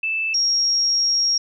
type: tone pair in turn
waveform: sine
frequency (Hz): 2637 / 5588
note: E7 / F8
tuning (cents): 0 / 0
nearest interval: octave + minor second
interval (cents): 1300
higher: second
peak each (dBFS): -20 / -16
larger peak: second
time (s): 0.03-0.34 / 0.34-1.38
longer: second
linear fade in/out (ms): 5
effects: none